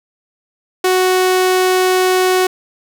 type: tone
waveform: sawtooth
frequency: 370 Hz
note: F#4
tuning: in tune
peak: -7 dBFS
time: 0.84-2.47 s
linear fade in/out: 5 ms
effects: none

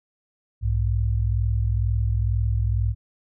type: tone pair together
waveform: sine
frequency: 62.2 / 104.33 Hz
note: B1 / G#2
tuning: +13 / +8 cents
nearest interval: major sixth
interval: 895 cents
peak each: -22 dBFS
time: 0.61-2.95 s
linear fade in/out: 50 ms
effects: none

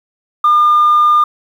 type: tone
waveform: sine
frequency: 1207 Hz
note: D6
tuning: 47 cents sharp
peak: -5 dBFS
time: 0.44-1.24 s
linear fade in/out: 5 ms
effects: tanh soft clip ceiling -4 dBFS + 7-bit

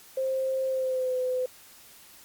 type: tone with pitch glide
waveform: sine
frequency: 527 to 507.6 Hz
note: C5 to B4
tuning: +12 to +47 cents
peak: -25 dBFS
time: 0.17-1.46 s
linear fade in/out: 5 ms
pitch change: -65 cents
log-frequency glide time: 0.67-1.15 s
effects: white hiss -52 dBFS RMS until 2.24 s + Opus 48 kbps

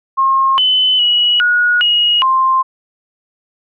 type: tone with pitch steps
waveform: sine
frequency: 1073 / 3025 / 2921 / 1452 / 2888 / 1051 Hz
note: C6 / F#7 / F#7 / F#6 / F#7 / C6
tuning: +43 / +38 / -23 / -33 / -43 / +7 cents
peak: -9 dBFS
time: 0.17-2.63 s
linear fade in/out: 20 ms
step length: 410 ms
effects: none

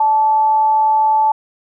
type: tone with amplitude modulation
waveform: sine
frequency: 872 Hz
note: A5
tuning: 16 cents flat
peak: -9 dBFS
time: 0-1.32 s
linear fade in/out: 5 ms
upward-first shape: sine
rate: 278 Hz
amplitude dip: 25%
effects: none

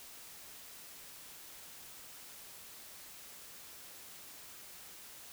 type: silence
effects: white hiss -52 dBFS RMS until 5.32 s

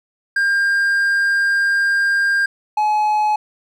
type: tone pair in turn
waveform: triangle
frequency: 1602 / 848.6 Hz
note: G6 / G#5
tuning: +37 / +37 cents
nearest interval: major seventh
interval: 1100 cents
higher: first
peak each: -12 dBFS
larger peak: neither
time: 0.36-2.46 / 2.77-3.36 s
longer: first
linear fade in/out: 5 ms
effects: none

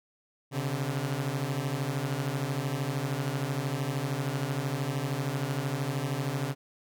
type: beating tone pair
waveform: sawtooth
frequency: 130.9 / 143.9 Hz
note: C3 / D3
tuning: +1 / -35 cents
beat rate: 13 Hz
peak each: -28 dBFS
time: 0.51-6.55 s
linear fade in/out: 50 ms
effects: none

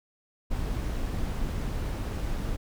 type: noise with amplitude modulation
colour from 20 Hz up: brown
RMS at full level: -29 dBFS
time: 0.5-2.57 s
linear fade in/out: 20 ms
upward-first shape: sine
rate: 260 Hz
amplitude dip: 25%
effects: none

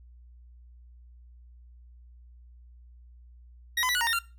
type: tone with pitch steps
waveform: 25% pulse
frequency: 1890 / 1013 / 1961 / 1465 / 930 / 1836 / 1383 Hz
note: A#6 / B5 / B6 / F#6 / A#5 / A#6 / F6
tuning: +23 / +44 / -13 / -18 / -4 / -27 / -17 cents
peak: -21 dBFS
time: 3.77-4.19 s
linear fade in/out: 5 ms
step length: 60 ms
effects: noise-tail reverb RT60 0.3 s tail -20 dB re dry + added 60 Hz sine -49 dBFS peak until 4.38 s

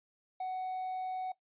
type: tone with hard clipping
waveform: triangle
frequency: 745 Hz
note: F#5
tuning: 12 cents sharp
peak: -35 dBFS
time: 0.4-1.32 s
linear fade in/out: 5 ms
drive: 5 dB
effects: noise-tail reverb RT60 0.1 s tail -17 dB re dry + resampled to 8000 Hz

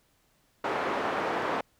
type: band-pass noise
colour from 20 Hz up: pink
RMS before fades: -30 dBFS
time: 0.64-1.61 s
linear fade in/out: 5 ms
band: 390 to 1500 Hz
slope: 12 dB/octave
effects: pink hiss -68 dBFS RMS until 1.79 s

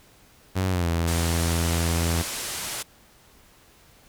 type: tone with pitch glide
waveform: sawtooth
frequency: 94 to 83.74 Hz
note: F#2 to E2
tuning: +28 to +28 cents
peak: -18 dBFS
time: 0.55-2.23 s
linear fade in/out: 20 ms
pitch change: -200 cents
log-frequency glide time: 0.69-0.88 s
type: low-pass noise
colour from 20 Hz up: white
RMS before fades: -32 dBFS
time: 1.07-2.83 s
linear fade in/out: 10 ms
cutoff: 11000 Hz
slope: 24 dB/octave
effects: pink hiss -55 dBFS RMS until 4.08 s

